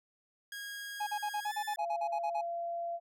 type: tone with pitch glide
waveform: sawtooth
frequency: 1638 to 1755.6 Hz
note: G#6 to A6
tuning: -24 to -4 cents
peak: -37 dBFS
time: 0.52-1.76 s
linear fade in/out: 2 ms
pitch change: +120 cents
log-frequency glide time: 1.42-1.53 s
type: tone bursts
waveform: triangle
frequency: 836 Hz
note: G#5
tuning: 11 cents sharp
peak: -30 dBFS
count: 13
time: 1-2.414 s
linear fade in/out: 10 ms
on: 70 ms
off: 42 ms
type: tone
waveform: sine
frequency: 684 Hz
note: F5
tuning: 36 cents flat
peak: -34 dBFS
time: 1.77-3 s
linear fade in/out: 50 ms
effects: none